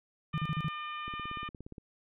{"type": "harmonic tone", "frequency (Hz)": 603, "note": "D5", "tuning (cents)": 46, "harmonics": [2, 3, 4, 5, 6], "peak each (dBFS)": [-38, -47, -45, -47, -55], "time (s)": [0.33, 1.49], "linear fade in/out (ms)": 10}
{"type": "tone bursts", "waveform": "sine", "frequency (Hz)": 155.8, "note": "D#3", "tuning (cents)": 3, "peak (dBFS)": -29, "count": 5, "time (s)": [0.34, 0.683], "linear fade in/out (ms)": 0, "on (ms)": 39, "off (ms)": 37}
{"type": "click train", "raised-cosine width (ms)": 3, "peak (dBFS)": -32, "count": 13, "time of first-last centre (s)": [1.08, 1.782], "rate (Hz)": 17.1}
{"effects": []}